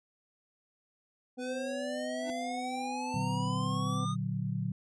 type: harmonic tone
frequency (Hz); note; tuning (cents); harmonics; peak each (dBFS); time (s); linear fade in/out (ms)
252.4; B3; +38; 1 / 2 / 3; -38 / -44 / -48; 1.37-4.06; 20
type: exponential sweep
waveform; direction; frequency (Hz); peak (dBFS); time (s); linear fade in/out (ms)
square; up; 493.9 to 1244.5; -36; 1.38-4.16; 50
type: tone with exponential growth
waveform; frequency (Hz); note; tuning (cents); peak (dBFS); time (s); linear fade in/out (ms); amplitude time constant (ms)
square; 300.3; D4; +39; -38; 2.16-2.3; 0; 30
type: chord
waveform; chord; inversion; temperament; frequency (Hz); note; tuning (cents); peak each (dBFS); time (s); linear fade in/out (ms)
sine; Bb augmented; none; equal; 116.54 / 146.83 / 185; Bb2 / D3 / F#3; 0 / 0 / 0; -35; 3.14-4.72; 5
effects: resampled to 22050 Hz